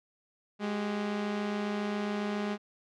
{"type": "tone pair together", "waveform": "sawtooth", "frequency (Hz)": [207.7, 388.1], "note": ["G#3", "G4"], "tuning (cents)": [0, -17], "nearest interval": "major seventh", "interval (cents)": 1083, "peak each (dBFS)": [-27, -36], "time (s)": [0.59, 2.58], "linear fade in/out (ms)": 50, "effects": ["low-pass 4000 Hz 12 dB/octave"]}